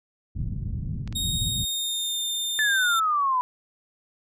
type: low-pass noise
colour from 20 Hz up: white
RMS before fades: -30 dBFS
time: 0.35-1.65 s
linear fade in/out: 10 ms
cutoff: 160 Hz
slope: 24 dB/octave
type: clicks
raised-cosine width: 0.2 ms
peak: -24 dBFS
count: 2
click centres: 1.076 / 1.126 s
type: tone with pitch glide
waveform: sawtooth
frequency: 3729 to 3614 Hz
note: A#7 to A7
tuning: 0 to +46 cents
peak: -23 dBFS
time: 1.15-3 s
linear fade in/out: 10 ms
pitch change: -54 cents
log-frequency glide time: 1.48-2.21 s
type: exponential sweep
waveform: sine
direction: down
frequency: 1760 to 987.8 Hz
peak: -20 dBFS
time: 2.59-3.41 s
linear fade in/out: 0 ms
effects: none